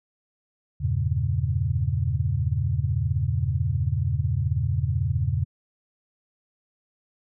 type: chord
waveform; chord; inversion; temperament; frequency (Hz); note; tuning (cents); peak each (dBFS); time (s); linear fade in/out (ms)
sine; E diminished seventh; none; equal; 82.41 / 98 / 116.54 / 138.59; E2 / G2 / Bb2 / Db3; 0 / 0 / 0 / 0; -27; 0.8-5.45; 20
effects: none